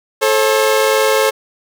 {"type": "tone pair together", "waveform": "sawtooth", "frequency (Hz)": [435.7, 538.5], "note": ["A4", "C5"], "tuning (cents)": [-17, 50], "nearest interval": "major third", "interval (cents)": 367, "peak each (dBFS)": -10, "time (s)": [0.21, 1.31], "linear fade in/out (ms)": 20, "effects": []}